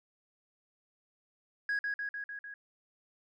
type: tone with echo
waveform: sine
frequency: 1655 Hz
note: G#6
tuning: 6 cents flat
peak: -27 dBFS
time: 1.69-1.79 s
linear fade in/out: 2 ms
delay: 150 ms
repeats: 5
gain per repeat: -3 dB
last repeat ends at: 2.54 s
effects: tanh soft clip ceiling -28 dBFS